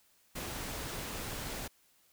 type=noise; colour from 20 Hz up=pink; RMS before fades=-40 dBFS; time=0.35-1.68 s; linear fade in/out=10 ms; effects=white hiss -68 dBFS RMS until 2.12 s